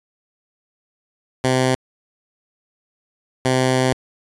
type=tone bursts at uneven times; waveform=10% pulse; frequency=129.2 Hz; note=C3; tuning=21 cents flat; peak=-7 dBFS; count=2; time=1.44-1.75 / 3.45-3.93 s; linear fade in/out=2 ms; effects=resampled to 24000 Hz

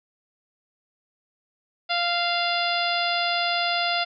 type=harmonic tone; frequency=695 Hz; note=F5; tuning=9 cents flat; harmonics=1 / 2 / 3 / 4 / 5 / 6 / 7; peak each=-26 / -29 / -31 / -30 / -30 / -33 / -31 dBFS; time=1.89-4.05 s; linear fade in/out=20 ms; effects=none

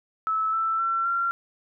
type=tone with pitch steps; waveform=sine; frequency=1304 / 1326.8 / 1350 / 1373.6 Hz; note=E6 / E6 / E6 / F6; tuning=-19 / +11 / +41 / -29 cents; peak=-22 dBFS; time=0.27-1.31 s; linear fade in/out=0 ms; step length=260 ms; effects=none

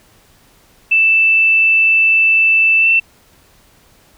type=tone with pitch glide; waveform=sine; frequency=2648 to 2679 Hz; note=E7 to E7; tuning=+7 to +27 cents; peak=-8 dBFS; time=0.91-3 s; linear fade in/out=10 ms; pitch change=+20 cents; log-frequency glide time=2.79-2.89 s; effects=pink hiss -50 dBFS RMS until 4.17 s

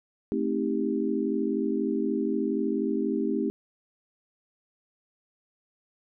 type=chord; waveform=sine; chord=A half-diminished seventh; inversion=none; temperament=just; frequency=220 / 264 / 316.8 / 396 Hz; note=A3 / C4 / Eb4 / G4; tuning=0 / +16 / +31 / +18 cents; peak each=-30 dBFS; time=0.32-3.5 s; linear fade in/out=0 ms; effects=none

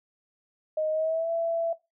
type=tone with pitch glide; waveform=sine; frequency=622.3 to 667 Hz; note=D#5 to E5; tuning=0 to +20 cents; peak=-24 dBFS; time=0.77-1.73 s; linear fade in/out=5 ms; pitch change=+120 cents; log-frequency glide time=0.91-1.31 s; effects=noise-tail reverb RT60 0.2 s tail -17 dB re dry

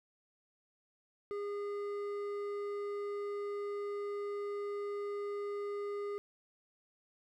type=tone with hard clipping; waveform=sine; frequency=408.1 Hz; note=G#4; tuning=30 cents flat; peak=-38 dBFS; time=1.31-6.18 s; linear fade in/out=0 ms; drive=8 dB; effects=none

